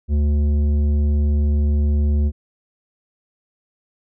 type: tone with tanh clipping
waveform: sine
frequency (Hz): 73.42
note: D2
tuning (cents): 0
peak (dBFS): -16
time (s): 0.08-2.32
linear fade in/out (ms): 50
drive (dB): 10
effects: none